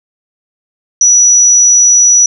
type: tone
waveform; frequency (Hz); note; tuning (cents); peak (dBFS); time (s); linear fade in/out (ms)
sine; 5880; F#8; -12; -3; 1.01-2.26; 2
effects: none